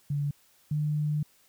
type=tone pair in turn; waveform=sine; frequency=144 / 150.15 Hz; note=D3 / D3; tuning=-34 / +39 cents; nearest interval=minor second; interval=73 cents; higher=second; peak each=-26 / -25 dBFS; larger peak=second; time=0.1-0.31 / 0.71-1.23 s; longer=second; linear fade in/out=5 ms; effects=white hiss -63 dBFS RMS until 1.48 s